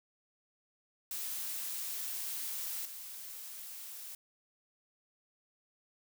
blue noise with level steps, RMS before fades -39 / -46 dBFS, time 1.11-4.15 s, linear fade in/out 2 ms, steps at 2.85 s, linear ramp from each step 5 ms, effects none

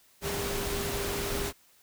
sine tone in noise, 401.2 Hz, G4, 40 cents sharp, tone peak -35 dBFS, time 0.21-1.53 s, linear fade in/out 50 ms, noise pink, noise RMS -33 dBFS, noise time 0.21-1.53 s, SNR -5 dB, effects white hiss -62 dBFS RMS until 1.82 s

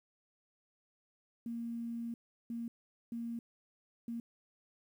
sine tone bursts at uneven times, 233.1 Hz, A#3, in tune, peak -37 dBFS, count 4, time 1.46-2.14 / 2.5-2.68 / 3.12-3.39 / 4.08-4.2 s, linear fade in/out 2 ms, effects 11-bit

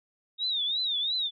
sine tone with vibrato, 3700 Hz, A#7, 14 cents flat, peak -26 dBFS, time 0.38-1.31 s, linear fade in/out 50 ms, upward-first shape triangle, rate 2.9 Hz, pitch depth 170 cents each way, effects none

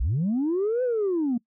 sine linear two-way sweep, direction up then down, 44.99 to 514 to 225.7 Hz, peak -20 dBFS, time 0-1.38 s, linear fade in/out 10 ms, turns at 0.83 s, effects noise-tail reverb RT60 0.1 s tail -23 dB re dry + tanh soft clip ceiling -19 dBFS

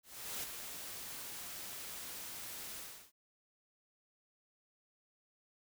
white noise with ADSR envelope, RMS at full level -40 dBFS, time 0.03-3.12 s, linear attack 400 ms, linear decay 17 ms, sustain -6 dB, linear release 350 ms, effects none

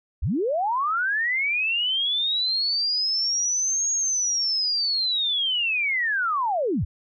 sine linear two-way sweep, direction up then down, 41.79 to 6640 to 52.9 Hz, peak -21 dBFS, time 0.22-6.85 s, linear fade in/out 10 ms, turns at 3.91 s, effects none

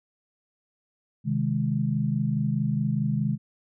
sine chord, Ab major, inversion first, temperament equal, 130.81 / 155.56 / 207.7 Hz, C3 / Eb3 / Ab3, 0 / 0 / 0 cents, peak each -27 dBFS, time 1.24-3.38 s, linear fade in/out 50 ms, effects none

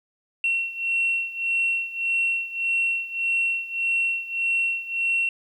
sine beating tone pair, 2722 / 2723.7 Hz, F7 / F7, -45 / -44 cents, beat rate 1.7 Hz, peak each -23 / -26 dBFS, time 0.44-5.29 s, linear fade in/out 2 ms, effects tanh soft clip ceiling -15 dBFS + 10-bit

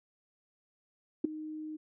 sine tone with ADSR envelope, 309.5 Hz, D#4, 9 cents flat, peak -20 dBFS, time 1.24-1.77 s, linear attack 7 ms, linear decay 7 ms, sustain -18 dB, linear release 14 ms, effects none

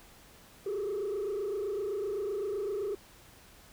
sine tone with frequency modulation, 405 Hz, G#4, 43 cents flat, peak -29 dBFS, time 0.66-2.95 s, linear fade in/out 5 ms, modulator 27.8 Hz, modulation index 1.1, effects tanh soft clip ceiling -29 dBFS + pink hiss -56 dBFS RMS until 3.72 s

